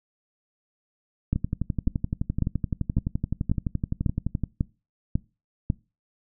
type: two click trains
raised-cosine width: 5 ms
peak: -10 / -13 dBFS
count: 9 / 37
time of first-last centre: 1.33-5.702 / 1.36-4.437 s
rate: 1.83 / 11.7 Hz
effects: noise-tail reverb RT60 0.3 s tail -23 dB re dry